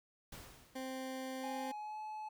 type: noise with exponential decay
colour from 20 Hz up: pink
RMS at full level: -49 dBFS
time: 0.32-1.29 s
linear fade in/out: 5 ms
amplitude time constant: 210 ms
type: tone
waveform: 20% pulse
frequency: 261.6 Hz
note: C4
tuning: in tune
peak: -36 dBFS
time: 0.75-1.72 s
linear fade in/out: 10 ms
type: tone with pitch glide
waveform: triangle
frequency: 826 to 858.6 Hz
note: G#5 to A5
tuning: -10 to -43 cents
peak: -40 dBFS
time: 1.43-2.29 s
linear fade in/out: 10 ms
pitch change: +67 cents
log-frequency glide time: 1.54-1.99 s
effects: none